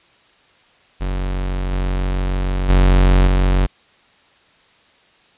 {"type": "tone with level steps", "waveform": "45% pulse", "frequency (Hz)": 46.4, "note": "F#1", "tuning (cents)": 6, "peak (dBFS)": [-19, -17, -9, -12], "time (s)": [1, 3.67], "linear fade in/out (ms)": 20, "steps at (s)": [1.72, 2.69, 3.27], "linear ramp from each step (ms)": 2, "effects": ["white hiss -53 dBFS RMS until 5.37 s", "resampled to 8000 Hz"]}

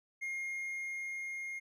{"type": "tone with level ramp", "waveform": "triangle", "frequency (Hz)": 2134, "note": "C7", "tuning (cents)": 34, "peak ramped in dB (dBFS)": [-34, -37], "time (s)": [0.21, 1.6], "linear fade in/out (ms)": 20, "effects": []}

